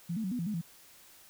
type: tone with pitch steps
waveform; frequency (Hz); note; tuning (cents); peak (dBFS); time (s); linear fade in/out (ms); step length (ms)
sine; 170.8 / 222.3 / 187 / 246.4 / 169.1 / 212 / 167.4; F3 / A3 / F#3 / B3 / E3 / G#3 / E3; -38 / +18 / +19 / -4 / +44 / +36 / +27; -31; 0.09-0.615; 10; 75
effects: white hiss -57 dBFS RMS until 1.29 s